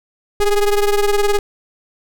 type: ring-modulated tone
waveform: square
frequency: 207.7 Hz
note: G#3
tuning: in tune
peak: -10 dBFS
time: 0.4-1.39 s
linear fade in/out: 2 ms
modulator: 198 Hz
effects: none